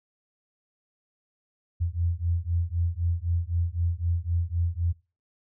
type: beating tone pair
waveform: sine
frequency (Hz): 83.8 / 87.7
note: E2 / F2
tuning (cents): +29 / +8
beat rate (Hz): 3.9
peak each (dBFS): -27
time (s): 1.8-4.93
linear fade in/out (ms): 20
effects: noise-tail reverb RT60 0.3 s tail -21 dB re dry